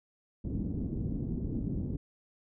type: low-pass noise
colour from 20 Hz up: white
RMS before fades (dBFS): -34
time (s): 0.44-1.97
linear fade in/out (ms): 10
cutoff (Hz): 270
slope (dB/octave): 24
effects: none